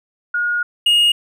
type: tone pair in turn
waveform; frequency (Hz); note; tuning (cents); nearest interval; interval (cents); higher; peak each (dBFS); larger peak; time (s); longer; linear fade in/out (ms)
sine / triangle; 1437 / 2860; F6 / F7; +49 / +41; octave; 1192; second; -16 / -9; second; 0.34-0.63 / 0.86-1.12; first; 5
effects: none